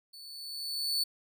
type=tone with level ramp; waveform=40% pulse; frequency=4463 Hz; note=C#8; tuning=11 cents sharp; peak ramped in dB=-46 to -25 dBFS; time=0.13-1.04 s; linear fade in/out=10 ms; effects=none